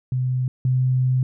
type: tone pair in turn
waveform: sine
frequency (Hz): 127.6 / 128.34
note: C3 / C3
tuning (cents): -43 / -33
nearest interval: unison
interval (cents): 10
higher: second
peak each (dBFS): -19 / -16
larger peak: second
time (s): 0.12-0.48 / 0.65-1.23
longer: second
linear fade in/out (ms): 2
effects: none